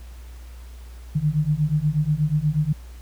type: beating tone pair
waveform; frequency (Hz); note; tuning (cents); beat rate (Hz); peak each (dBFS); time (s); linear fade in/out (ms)
sine; 146.83 / 155.13; D3 / D#3; 0 / -5; 8.3; -22 / -21; 1.15-2.73; 10
effects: added 60 Hz sine -37 dBFS peak until 3.01 s + pink hiss -52 dBFS RMS until 3.01 s